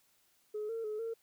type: tone with pitch steps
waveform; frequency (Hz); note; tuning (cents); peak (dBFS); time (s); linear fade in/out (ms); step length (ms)
sine; 423.8 / 455.1 / 426.5 / 455.9; G#4 / A#4 / G#4 / A#4; +35 / -42 / +46 / -39; -34; 0.54-1.14; 10; 150
effects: tanh soft clip ceiling -32 dBFS + white hiss -71 dBFS RMS until 1.22 s